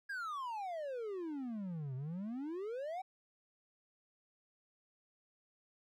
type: exponential two-way sweep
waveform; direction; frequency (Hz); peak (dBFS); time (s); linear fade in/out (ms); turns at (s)
triangle; down then up; 1661.2 to 126 to 778; -37; 0.09-3.02; 10; 1.95
effects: none